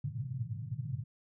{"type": "band-pass noise", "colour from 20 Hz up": "white", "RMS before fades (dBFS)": -38, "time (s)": [0.04, 1.04], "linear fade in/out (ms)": 5, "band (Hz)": [110, 140], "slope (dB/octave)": 48, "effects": []}